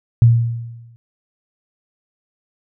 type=tone with exponential decay; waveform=sine; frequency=116.8 Hz; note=A#2; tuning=4 cents sharp; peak=-4 dBFS; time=0.22-0.96 s; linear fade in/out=0 ms; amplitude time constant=160 ms; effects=none